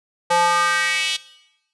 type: tone with high-pass filter sweep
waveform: square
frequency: 173.3 Hz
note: F3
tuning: 13 cents flat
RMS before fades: -19 dBFS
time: 0.3-1.17 s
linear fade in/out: 10 ms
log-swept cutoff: 690 to 3300 Hz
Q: 3.1
effects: noise-tail reverb RT60 0.9 s tail -18 dB re dry + resampled to 24000 Hz